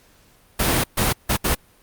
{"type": "noise bursts at uneven times", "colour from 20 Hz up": "pink", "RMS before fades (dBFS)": -19, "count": 4, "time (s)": [[0.59, 0.84], [0.97, 1.13], [1.29, 1.37], [1.44, 1.55]], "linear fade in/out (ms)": 10, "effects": ["pink hiss -55 dBFS RMS until 1.82 s", "Opus 48 kbps"]}